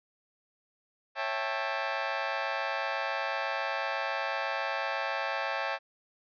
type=chord; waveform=20% pulse; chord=A dominant seventh; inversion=first; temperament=just; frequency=550 / 660 / 792 / 880 Hz; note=C#5 / E5 / G5 / A5; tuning=-14 / +2 / +18 / 0 cents; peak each=-31 dBFS; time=1.15-5.79 s; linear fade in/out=50 ms; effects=resampled to 11025 Hz